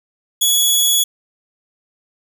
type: tone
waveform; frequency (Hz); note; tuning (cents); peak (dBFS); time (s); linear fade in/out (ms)
15% pulse; 3379; G#7; +29; -5; 0.41-1.04; 10
effects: none